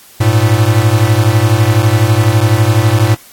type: beating tone pair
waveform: square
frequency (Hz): 103.7 / 115.7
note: G#2 / A#2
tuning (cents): -2 / -13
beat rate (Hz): 12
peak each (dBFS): -11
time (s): 0.2-3.15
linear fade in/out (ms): 10
effects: white hiss -40 dBFS RMS until 3.32 s + AAC 64 kbps